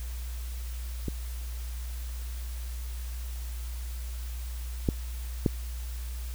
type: clicks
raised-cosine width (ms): 3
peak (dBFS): -18 / -11 / -9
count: 3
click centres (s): 1.083 / 4.888 / 5.462
effects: added 60 Hz sine -33 dBFS peak until 6.34 s + white hiss -48 dBFS RMS until 6.34 s